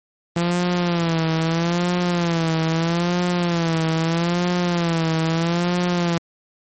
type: tone with vibrato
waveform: sawtooth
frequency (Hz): 169.3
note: E3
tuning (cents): +46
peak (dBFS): -14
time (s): 0.36-6.18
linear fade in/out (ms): 5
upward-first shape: sine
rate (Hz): 0.78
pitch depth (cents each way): 85
effects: MP3 32 kbps